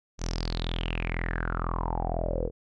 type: tone with low-pass filter sweep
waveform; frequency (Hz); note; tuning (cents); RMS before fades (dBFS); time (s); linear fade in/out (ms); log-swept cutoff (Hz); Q
sawtooth; 42.04; E1; +35; -30; 0.18-2.51; 50; 6300 to 460; 8.5
effects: none